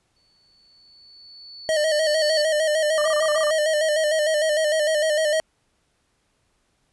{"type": "tone with exponential growth", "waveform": "sine", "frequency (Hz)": 4459, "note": "C#8", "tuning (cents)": 9, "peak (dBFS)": -23, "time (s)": [0.16, 2.42], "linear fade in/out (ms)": 5, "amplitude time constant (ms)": 490}
{"type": "tone with vibrato", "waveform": "square", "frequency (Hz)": 617, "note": "D#5", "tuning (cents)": -15, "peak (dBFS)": -19, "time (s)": [1.69, 5.4], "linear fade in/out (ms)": 0, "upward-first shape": "square", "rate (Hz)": 6.6, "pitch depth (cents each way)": 50}
{"type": "tone bursts", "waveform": "sine", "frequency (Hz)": 1186, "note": "D6", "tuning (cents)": 17, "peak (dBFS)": -26, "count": 9, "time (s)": [2.98, 3.503], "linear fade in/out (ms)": 0, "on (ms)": 35, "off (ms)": 26}
{"effects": ["pink hiss -68 dBFS RMS until 6.92 s", "resampled to 24000 Hz"]}